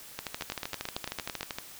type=two click trains; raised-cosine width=0.2 ms; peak=-16 / -16 dBFS; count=19 / 10; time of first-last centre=0.19-1.585 / 0.41-1.409 s; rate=12.9 / 9.01 Hz; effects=white hiss -48 dBFS RMS until 1.79 s